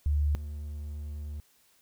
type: tone pair in turn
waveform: sine / triangle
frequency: 73.42 / 74.23 Hz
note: D2 / D2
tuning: 0 / +19 cents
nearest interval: unison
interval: 19 cents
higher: second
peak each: -23 / -33 dBFS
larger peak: first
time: 0.06-0.35 / 0.35-1.4 s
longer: second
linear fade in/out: 0 ms
effects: white hiss -65 dBFS RMS until 1.81 s